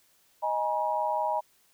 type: chord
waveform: sine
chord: D# suspended fourth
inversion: none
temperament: equal with one note detuned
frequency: 622.3 / 830.6 / 955.8 Hz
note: D#5 / G#5 / A#5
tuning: 0 / 0 / +43 cents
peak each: -31 / -30 / -29 dBFS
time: 0.42-1.41 s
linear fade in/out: 20 ms
effects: white hiss -65 dBFS RMS until 1.73 s